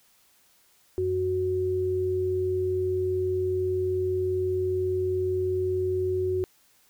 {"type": "tone pair together", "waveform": "sine", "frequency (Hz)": [92.5, 370], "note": ["F#2", "F#4"], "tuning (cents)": [0, 0], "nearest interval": "2 octaves", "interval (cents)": 2400, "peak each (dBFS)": [-32, -24], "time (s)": [0.98, 6.44], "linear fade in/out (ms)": 0, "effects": ["white hiss -62 dBFS RMS until 6.89 s"]}